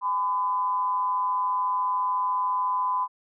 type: tone with amplitude modulation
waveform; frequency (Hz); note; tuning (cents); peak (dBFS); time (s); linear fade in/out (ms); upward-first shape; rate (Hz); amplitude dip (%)
sine; 1010; B5; +39; -20; 0.01-3.08; 50; sine; 186; 55
effects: none